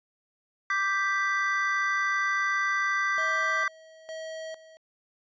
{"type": "chord", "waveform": "triangle", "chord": "G major", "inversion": "second", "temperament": "equal", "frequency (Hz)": [1174.7, 1568, 1975.5], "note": ["D6", "G6", "B6"], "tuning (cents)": [0, 0, 0], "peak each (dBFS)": -27, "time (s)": [0.7, 3.68], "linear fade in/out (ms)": 2}
{"type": "tone with tremolo", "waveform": "square", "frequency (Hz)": 640, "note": "D#5", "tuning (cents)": 49, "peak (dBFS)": -36, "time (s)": [3.18, 4.77], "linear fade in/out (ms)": 0, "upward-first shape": "square", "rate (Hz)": 1.1, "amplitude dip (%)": 80}
{"effects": ["resampled to 16000 Hz"]}